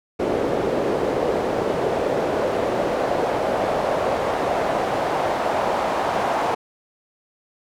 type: noise with band-pass filter sweep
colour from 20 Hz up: pink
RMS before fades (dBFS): -22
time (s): 0.19-6.55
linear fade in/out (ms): 10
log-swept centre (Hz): 440 to 770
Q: 2
effects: none